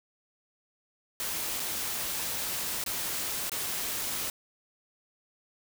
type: noise with dropouts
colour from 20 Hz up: white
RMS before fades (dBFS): -33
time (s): 1.2-4.3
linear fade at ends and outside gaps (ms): 1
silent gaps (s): 1.597-1.601 / 2.839-2.862 / 3.496-3.518
effects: none